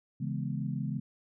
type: chord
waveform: sine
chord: C# minor seventh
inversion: none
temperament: equal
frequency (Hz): 138.59 / 164.81 / 207.7 / 246.9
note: C#3 / E3 / G#3 / B3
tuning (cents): 0 / 0 / 0 / 0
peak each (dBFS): -34 / -37 / -37 / -40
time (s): 0.2-1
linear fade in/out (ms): 10
effects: none